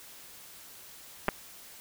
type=clicks; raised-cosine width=0.5 ms; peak=-11 dBFS; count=2; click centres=1.283 / 1.288 s; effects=white hiss -50 dBFS RMS until 1.8 s